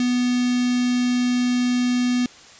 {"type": "tone with notch filter", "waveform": "square", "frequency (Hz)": 246.9, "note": "B3", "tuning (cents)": 0, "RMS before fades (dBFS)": -20, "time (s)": [0, 2.26], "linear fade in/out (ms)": 2, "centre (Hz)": 870, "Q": 0.51, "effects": ["white hiss -45 dBFS RMS until 2.59 s", "resampled to 16000 Hz"]}